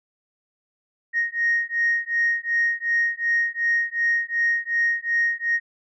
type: beating tone pair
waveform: sine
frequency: 1864.7 / 1867.4 Hz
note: A#6 / A#6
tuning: 0 / +3 cents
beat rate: 2.7 Hz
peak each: -22 dBFS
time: 1.13-5.6 s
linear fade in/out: 50 ms
effects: tanh soft clip ceiling -13 dBFS